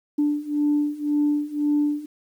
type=beating tone pair; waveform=sine; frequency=293.2 / 295.1 Hz; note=D4 / D4; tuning=-3 / +8 cents; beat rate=1.9 Hz; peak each=-23 / -21 dBFS; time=0.18-2.06 s; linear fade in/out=10 ms; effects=tanh soft clip ceiling -13 dBFS + 9-bit

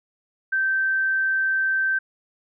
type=tone; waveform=sine; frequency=1555 Hz; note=G6; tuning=14 cents flat; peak=-19 dBFS; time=0.52-1.99 s; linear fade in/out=10 ms; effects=none

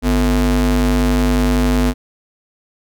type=ring-modulated tone; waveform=square; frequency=98.2 Hz; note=G2; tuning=4 cents sharp; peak=-10 dBFS; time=0.02-1.94 s; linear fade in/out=50 ms; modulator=151 Hz; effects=none

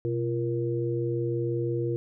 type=tone cluster; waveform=sine; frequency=124.5 / 345 / 470.8 Hz; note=B2 / F4 / A#4; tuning=+14 / -21 / +17 cents; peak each=-29 / -29 / -32 dBFS; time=0.05-1.96 s; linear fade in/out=0 ms; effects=none

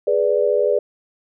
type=chord; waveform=sine; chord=G# diminished; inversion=none; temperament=equal with one note detuned; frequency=417.7 / 493.9 / 587.3 Hz; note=G#4 / B4 / D5; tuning=+10 / 0 / 0 cents; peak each=-19 dBFS; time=0.07-0.79 s; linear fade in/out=5 ms; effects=none

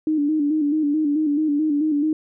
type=tone with vibrato; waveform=sine; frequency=300 Hz; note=D4; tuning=37 cents sharp; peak=-17 dBFS; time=0.07-2.13 s; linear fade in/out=2 ms; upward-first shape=square; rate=4.6 Hz; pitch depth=62 cents each way; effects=none

